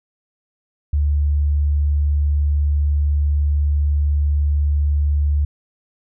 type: tone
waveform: sine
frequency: 73 Hz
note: D2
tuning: 10 cents flat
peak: -14 dBFS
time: 0.93-5.45 s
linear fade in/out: 5 ms
effects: none